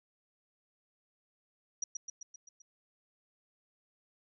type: tone with echo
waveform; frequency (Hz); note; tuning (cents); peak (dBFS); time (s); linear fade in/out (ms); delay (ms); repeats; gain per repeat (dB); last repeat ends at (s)
sine; 5780; F#8; -41; -31; 1.82-1.84; 5; 130; 6; -4; 2.62
effects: none